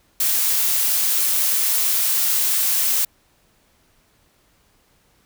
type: noise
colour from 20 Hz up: blue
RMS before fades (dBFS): -19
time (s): 0.2-3.05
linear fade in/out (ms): 5
effects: pink hiss -60 dBFS RMS until 5.25 s